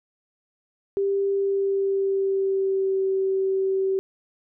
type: tone with pitch glide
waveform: sine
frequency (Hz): 395.4 to 384.1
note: G4 to G4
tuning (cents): +15 to -35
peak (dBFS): -20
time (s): 0.97-3.99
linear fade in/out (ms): 0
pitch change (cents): -50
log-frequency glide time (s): 1.3-3.02
effects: none